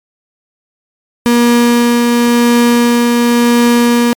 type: tone with tremolo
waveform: 35% pulse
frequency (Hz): 238.4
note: A#3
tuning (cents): +39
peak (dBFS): -4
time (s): 1.26-4.13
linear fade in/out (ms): 0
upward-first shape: triangle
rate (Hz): 0.94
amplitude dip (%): 25
effects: MP3 96 kbps